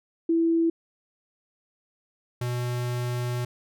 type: tone pair in turn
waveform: sine / square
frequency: 331.1 / 122.49 Hz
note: E4 / B2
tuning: +8 / -14 cents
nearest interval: octave + perfect fourth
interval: 1722 cents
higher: first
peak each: -19 / -27 dBFS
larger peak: first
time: 0.29-0.7 / 2.41-3.45 s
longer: second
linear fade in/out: 5 ms
effects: none